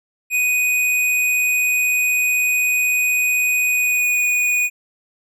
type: tone with pitch glide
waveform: square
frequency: 2489 to 2469 Hz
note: D#7 to D#7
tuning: 0 to -14 cents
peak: -16 dBFS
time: 0.3-4.7 s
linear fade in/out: 50 ms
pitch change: -14 cents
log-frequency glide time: 3.65-4.24 s
effects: none